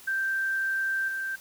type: tone with level steps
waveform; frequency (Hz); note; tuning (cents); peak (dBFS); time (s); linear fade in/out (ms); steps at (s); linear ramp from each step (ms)
sine; 1568; G6; 0; -25 / -29; 0.07-1.36; 10; 1.08; 5
effects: white hiss -50 dBFS RMS until 1.4 s